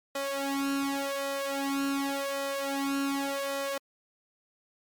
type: tone with flanger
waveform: sawtooth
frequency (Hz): 276.7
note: C#4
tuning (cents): -3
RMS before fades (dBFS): -31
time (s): 0.15-3.78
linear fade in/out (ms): 5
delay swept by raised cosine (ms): 1.6 to 2.9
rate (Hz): 0.88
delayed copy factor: +0.95
effects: MP3 96 kbps